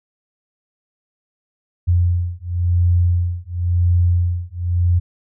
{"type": "beating tone pair", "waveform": "sine", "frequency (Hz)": [87.31, 88.26], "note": ["F2", "F2"], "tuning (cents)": [0, 19], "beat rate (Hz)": 0.95, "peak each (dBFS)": -17, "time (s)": [1.87, 5], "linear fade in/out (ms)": 20, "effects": []}